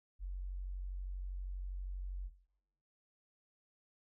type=tone; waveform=sine; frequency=46.25 Hz; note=F#1; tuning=in tune; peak=-38 dBFS; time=0.19-2.31 s; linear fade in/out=50 ms; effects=noise-tail reverb RT60 0.8 s tail -19 dB re dry